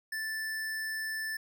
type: tone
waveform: square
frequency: 1760 Hz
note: A6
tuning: in tune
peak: -34 dBFS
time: 0.12-1.37 s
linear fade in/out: 5 ms
effects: none